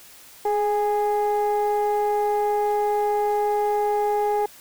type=tone pair together; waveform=sine; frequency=418.8 / 825.1 Hz; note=G#4 / G#5; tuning=+15 / -12 cents; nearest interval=octave; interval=1173 cents; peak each=-20 dBFS; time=0.45-4.46 s; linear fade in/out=5 ms; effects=tanh soft clip ceiling -16 dBFS + white hiss -47 dBFS RMS until 4.6 s